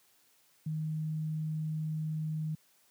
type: tone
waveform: sine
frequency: 156 Hz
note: D#3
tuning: 5 cents sharp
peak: -31 dBFS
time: 0.66-2.55 s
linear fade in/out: 5 ms
effects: white hiss -67 dBFS RMS until 2.9 s + high-pass 100 Hz 12 dB/octave